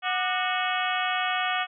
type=harmonic tone with a mistuned harmonic; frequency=367.9 Hz; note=F#4; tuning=10 cents flat; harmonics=2 / 3 / 4 / 5 / 6 / 7 / 8 / 9; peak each=-29 / -31 / -32 / -33 / -34 / -34 / -35 / -36 dBFS; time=0.02-1.67 s; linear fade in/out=50 ms; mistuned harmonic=3; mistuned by=+140 cents; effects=none